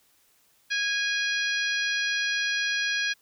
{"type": "harmonic tone", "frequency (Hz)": 824, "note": "G#5", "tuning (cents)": -14, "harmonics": [2, 3, 4, 5, 6, 7], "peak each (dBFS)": [-27, -31, -33, -35, -37, -38], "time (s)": [0.7, 3.14], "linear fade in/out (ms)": 20, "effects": ["white hiss -64 dBFS RMS until 3.21 s"]}